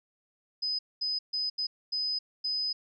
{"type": "tone bursts at uneven times", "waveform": "sine", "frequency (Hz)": 5020, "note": "D#8", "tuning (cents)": 15, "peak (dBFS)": -28, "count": 6, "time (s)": [[0.62, 0.79], [1.01, 1.19], [1.33, 1.5], [1.58, 1.67], [1.92, 2.19], [2.44, 2.73]], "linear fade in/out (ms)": 10, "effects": []}